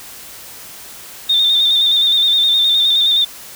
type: tone with vibrato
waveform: sine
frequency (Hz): 3624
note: A#7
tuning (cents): -50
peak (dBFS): -10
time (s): 1.29-3.25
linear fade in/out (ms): 10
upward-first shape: square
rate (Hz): 9.6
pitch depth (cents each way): 33
effects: white hiss -35 dBFS RMS until 3.55 s